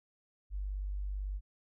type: tone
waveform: sine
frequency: 49 Hz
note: G1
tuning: in tune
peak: -34 dBFS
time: 0.5-1.41 s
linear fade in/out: 50 ms
effects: none